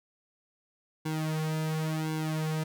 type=tone with flanger; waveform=sawtooth; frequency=157 Hz; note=D#3; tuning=16 cents sharp; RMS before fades=-31 dBFS; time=1.05-2.64 s; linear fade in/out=10 ms; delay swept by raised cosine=1.6 to 3.7 ms; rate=0.93 Hz; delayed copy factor=-0.9; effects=none